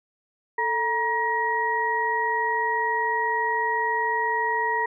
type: tone cluster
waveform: sine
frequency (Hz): 443 / 949 / 1897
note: A4 / A#5 / A#6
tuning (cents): +12 / +31 / +30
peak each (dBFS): -30 / -24 / -26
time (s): 0.58-4.86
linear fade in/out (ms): 5
effects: none